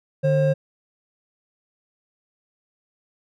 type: tone pair together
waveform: triangle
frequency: 150 / 535.5 Hz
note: D3 / C5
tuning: +37 / +40 cents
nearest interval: octave + minor seventh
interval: 2203 cents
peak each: -17 dBFS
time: 0.23-0.54 s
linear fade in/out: 20 ms
effects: none